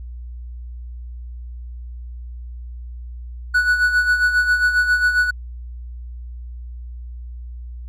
triangle tone with tremolo, 1476 Hz, F#6, 5 cents flat, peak -10 dBFS, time 3.54-5.31 s, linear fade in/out 10 ms, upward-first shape sine, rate 7.4 Hz, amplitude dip 60%, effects added 60 Hz sine -30 dBFS peak until 7.88 s

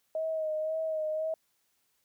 sine tone with vibrato, 630 Hz, D#5, 21 cents sharp, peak -29 dBFS, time 0.15-1.34 s, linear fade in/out 2 ms, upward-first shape sine, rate 1.9 Hz, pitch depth 32 cents each way, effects white hiss -74 dBFS RMS until 2.04 s

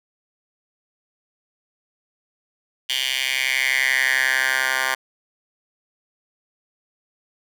10% pulse tone with high-pass filter sweep, 131.3 Hz, C3, 6 cents sharp, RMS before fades -21 dBFS, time 2.89-4.95 s, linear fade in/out 10 ms, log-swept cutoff 2900 to 1300 Hz, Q 4.6, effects none

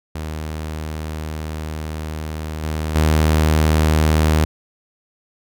sawtooth tone with level steps, 77.78 Hz, D#2, in tune, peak -21 / -17 / -9 dBFS, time 0.15-4.45 s, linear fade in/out 5 ms, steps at 2.63 / 2.95 s, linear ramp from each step 10 ms, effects none

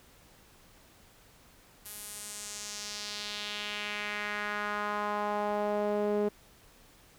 sawtooth tone with band-pass filter sweep, 207.7 Hz, G#3, in tune, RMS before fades -34 dBFS, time 1.85-6.29 s, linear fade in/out 10 ms, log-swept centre 12000 to 420 Hz, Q 2, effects pink hiss -59 dBFS RMS until 7.18 s

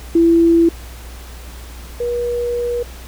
sine tone pair in turn, 334.6 / 480.5 Hz, E4 / B4, +26 / -48 cents, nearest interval tritone, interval 626 cents, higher second, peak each -8 / -17 dBFS, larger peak first, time 0.15-0.69 / 2-2.83 s, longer second, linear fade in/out 5 ms, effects added 60 Hz sine -32 dBFS peak until 3.07 s + pink hiss -39 dBFS RMS until 3.07 s

